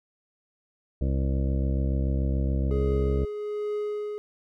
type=harmonic tone; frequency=67 Hz; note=C2; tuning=42 cents sharp; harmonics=1 / 2 / 3 / 4 / 5 / 7 / 8 / 9; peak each=-24 / -30 / -34 / -36 / -38 / -41 / -42 / -43 dBFS; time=1.01-3.25 s; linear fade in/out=5 ms
type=tone with tremolo; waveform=triangle; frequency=418.3 Hz; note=G#4; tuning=12 cents sharp; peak=-24 dBFS; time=2.71-4.18 s; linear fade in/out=0 ms; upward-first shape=triangle; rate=1.2 Hz; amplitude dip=45%
effects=none